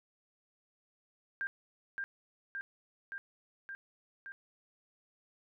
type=tone with echo; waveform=sine; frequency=1593 Hz; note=G6; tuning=27 cents sharp; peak=-33 dBFS; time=1.41-1.47 s; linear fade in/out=0 ms; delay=570 ms; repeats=5; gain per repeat=-2 dB; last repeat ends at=4.32 s; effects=none